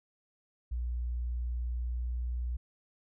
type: tone with pitch glide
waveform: sine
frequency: 60.2 to 60.58 Hz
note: B1 to B1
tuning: -44 to -33 cents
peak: -31 dBFS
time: 0.71-2.57 s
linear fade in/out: 10 ms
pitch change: +11 cents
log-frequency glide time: 1.74-2.09 s
effects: none